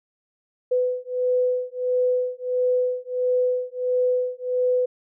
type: beating tone pair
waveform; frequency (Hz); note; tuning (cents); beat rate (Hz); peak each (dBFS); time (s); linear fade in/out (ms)
sine; 500 / 501.5; B4 / B4; +21 / +26; 1.5; -23; 0.71-4.86; 10
effects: none